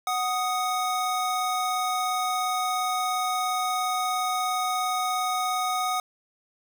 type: tone pair together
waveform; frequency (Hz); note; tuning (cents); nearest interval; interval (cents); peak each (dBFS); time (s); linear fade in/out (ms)
square; 740 / 1245.7; F#5 / D#6; 0 / +2; major sixth; 902; -28; 0.07-6; 2
effects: none